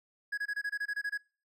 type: tone bursts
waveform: triangle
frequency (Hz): 1666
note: G#6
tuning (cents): +5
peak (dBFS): -29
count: 11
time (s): 0.32-1.177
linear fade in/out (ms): 10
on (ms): 57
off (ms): 23
effects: noise-tail reverb RT60 0.4 s tail -25 dB re dry